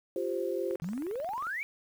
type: chord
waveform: sine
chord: F suspended second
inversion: none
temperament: just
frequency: 349.2 / 392.9 / 523.8 Hz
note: F4 / G4 / C5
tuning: 0 / +4 / +2 cents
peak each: -34 dBFS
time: 0.16-0.76 s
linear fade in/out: 2 ms
type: click train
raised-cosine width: 0.5 ms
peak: -32 dBFS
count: 18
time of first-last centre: 0.71-1.469 s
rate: 22.4 Hz
type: exponential sweep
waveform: sine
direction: up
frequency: 155.2 to 2364 Hz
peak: -32 dBFS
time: 0.82-1.63 s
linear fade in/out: 0 ms
effects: 9-bit